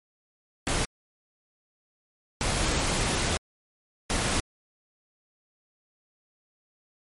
pink noise bursts at uneven times, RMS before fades -26 dBFS, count 3, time 0.67-0.85 / 2.41-3.37 / 4.1-4.4 s, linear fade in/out 0 ms, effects MP3 48 kbps

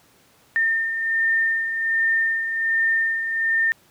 sine beating tone pair, 1810 / 1811.3 Hz, A6 / A6, +48 / +50 cents, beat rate 1.3 Hz, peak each -28 / -19 dBFS, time 0.56-3.72 s, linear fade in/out 0 ms, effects pink hiss -56 dBFS RMS until 3.9 s + high-pass 100 Hz 12 dB/octave

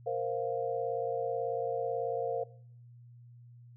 sine chord, Bb suspended second, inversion none, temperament just, 466.2 / 524.4 / 699.2 Hz, Bb4 / C5 / F5, 0 / +4 / +2 cents, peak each -34 / -35 / -36 dBFS, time 0.06-2.44 s, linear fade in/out 10 ms, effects noise-tail reverb RT60 0.6 s tail -21 dB re dry + added 120 Hz sine -51 dBFS peak until 3.76 s

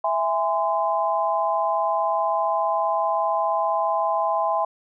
sine chord, E augmented, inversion none, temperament just, 659.3 / 824.1 / 1030.1 Hz, E5 / G#5 / B#5, 0 / -14 / -27 cents, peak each -24 dBFS, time 0.04-4.65 s, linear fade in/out 5 ms, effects none

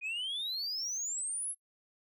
sine exponential sweep, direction up, 2441 to 11175 Hz, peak -31 dBFS, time 0.01-1.55 s, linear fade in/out 50 ms, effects noise-tail reverb RT60 0.1 s tail -23 dB re dry + tanh soft clip ceiling -33 dBFS

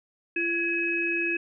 sine tone cluster, 340 / 1674 / 2553 Hz, F4 / G#6 / D#7, -46 / +13 / +44 cents, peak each -30 / -32 / -26 dBFS, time 0.36-1.37 s, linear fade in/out 5 ms, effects none

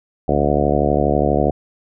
harmonic tone with a mistuned harmonic, 72.3 Hz, D2, 27 cents flat, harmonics 1 / 2 / 3 / 4 / 5 / 6 / 7 / 8 / 9 / 10, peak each -23 / -23 / -23 / -23 / -23 / -23 / -23 / -23 / -23 / -23 dBFS, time 0.28-1.51 s, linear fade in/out 5 ms, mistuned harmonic 1, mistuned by -110 cents, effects none

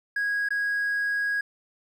triangle tone with dropouts, 1650 Hz, G#6, 12 cents flat, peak -21 dBFS, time 0.16-1.41 s, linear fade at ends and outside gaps 5 ms, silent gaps 0.488-0.505 s, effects tanh soft clip ceiling -19 dBFS

